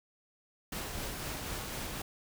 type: noise with tremolo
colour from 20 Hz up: pink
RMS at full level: -38 dBFS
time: 0.72-2.02 s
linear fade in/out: 5 ms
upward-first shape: sine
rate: 4 Hz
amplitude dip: 25%
effects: none